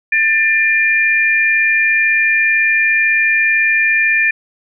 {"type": "tone pair together", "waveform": "sine", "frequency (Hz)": [1781, 2395], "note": ["A6", "D7"], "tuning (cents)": [21, 33], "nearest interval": "perfect fourth", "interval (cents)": 512, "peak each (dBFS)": -13, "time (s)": [0.12, 4.31], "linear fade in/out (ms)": 5, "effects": []}